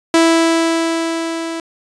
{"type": "tone with level ramp", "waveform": "sawtooth", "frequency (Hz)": 329.6, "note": "E4", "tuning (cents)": 0, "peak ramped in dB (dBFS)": [-4, -18], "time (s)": [0.14, 1.6], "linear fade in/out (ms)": 2, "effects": ["resampled to 22050 Hz"]}